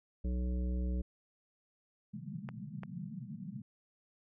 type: harmonic tone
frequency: 61.74 Hz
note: B1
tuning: in tune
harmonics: 1 / 3 / 5 / 7 / 9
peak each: -32 / -40 / -47 / -51 / -53 dBFS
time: 0.24-1.02 s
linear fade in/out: 10 ms
type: band-pass noise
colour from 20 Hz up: white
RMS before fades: -44 dBFS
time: 2.13-3.62 s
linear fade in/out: 10 ms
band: 120 to 220 Hz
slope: 96 dB/octave
type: clicks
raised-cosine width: 0.5 ms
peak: -29 dBFS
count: 2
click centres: 2.489 / 2.834 s
effects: none